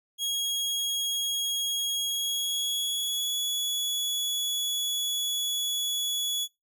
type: tone with pitch glide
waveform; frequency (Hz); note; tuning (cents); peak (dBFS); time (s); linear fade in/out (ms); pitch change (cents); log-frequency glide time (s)
sawtooth; 3297 to 3390; G#7 to G#7; -13 to +35; -24; 0.18-6.48; 50; +48; 1.98-3.37
effects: noise-tail reverb RT60 0.2 s tail -21 dB re dry